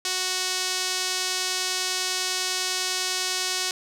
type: tone with band-pass filter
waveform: sawtooth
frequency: 370 Hz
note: F#4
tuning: in tune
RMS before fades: -27 dBFS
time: 0.05-3.71 s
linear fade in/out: 2 ms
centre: 5500 Hz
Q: 1.3
effects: none